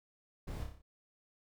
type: noise with echo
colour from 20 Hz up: brown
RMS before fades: -41 dBFS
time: 0.47-0.64 s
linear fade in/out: 10 ms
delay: 30 ms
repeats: 6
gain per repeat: -4 dB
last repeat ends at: 0.82 s
effects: none